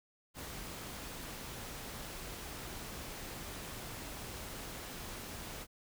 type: noise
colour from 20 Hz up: pink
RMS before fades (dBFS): -45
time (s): 0.34-5.67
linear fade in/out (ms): 50
effects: none